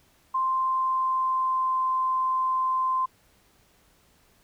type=tone with pitch glide; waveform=sine; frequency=1046.5 to 1038.7 Hz; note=C6 to C6; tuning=0 to -13 cents; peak=-22 dBFS; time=0.34-3.06 s; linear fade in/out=10 ms; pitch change=-13 cents; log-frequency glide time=0.46-1.87 s; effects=pink hiss -62 dBFS RMS until 4.43 s